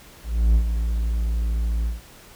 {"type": "tone with ADSR envelope", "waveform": "triangle", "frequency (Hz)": 56.5, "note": "A1", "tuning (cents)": 47, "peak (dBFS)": -10, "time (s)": [0.23, 2.01], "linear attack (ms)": 320, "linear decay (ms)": 77, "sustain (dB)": -8, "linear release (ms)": 150, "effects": ["pink hiss -47 dBFS RMS until 2.35 s"]}